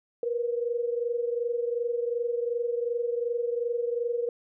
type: tone pair together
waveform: sine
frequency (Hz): 471.2 / 493.9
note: A#4 / B4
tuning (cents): +19 / 0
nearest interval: minor second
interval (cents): 81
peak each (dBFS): -27 / -32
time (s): 0.23-4.29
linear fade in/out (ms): 2
effects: none